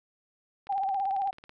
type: click train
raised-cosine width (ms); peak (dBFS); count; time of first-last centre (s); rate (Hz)
0.3; -32; 16; 0.67-1.494; 18.2
type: tone with vibrato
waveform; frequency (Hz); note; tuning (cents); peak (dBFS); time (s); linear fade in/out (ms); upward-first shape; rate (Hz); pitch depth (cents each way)
sine; 784; G5; 0; -26; 0.69-1.31; 10; triangle; 16; 69
effects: none